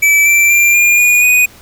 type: tone with pitch steps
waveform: square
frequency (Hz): 2308 / 2342 / 2376 / 2410 / 2445 / 2481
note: D7 / D7 / D7 / D7 / D#7 / D#7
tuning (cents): -31 / -5 / +20 / +44 / -31 / -6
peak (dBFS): -7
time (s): 0.02-1.46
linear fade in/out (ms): 10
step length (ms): 240
effects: pink hiss -40 dBFS RMS until 1.61 s